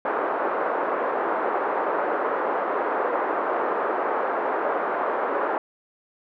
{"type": "band-pass noise", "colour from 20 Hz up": "pink", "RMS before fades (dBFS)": -25, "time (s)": [0.05, 5.58], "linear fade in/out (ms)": 2, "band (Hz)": [390, 1400], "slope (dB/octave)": 24, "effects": []}